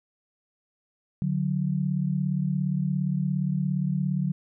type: tone pair together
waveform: sine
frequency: 146.83 / 184.09 Hz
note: D3 / F#3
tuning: 0 / -9 cents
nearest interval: major third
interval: 391 cents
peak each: -26 dBFS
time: 1.22-4.32 s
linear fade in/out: 0 ms
effects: none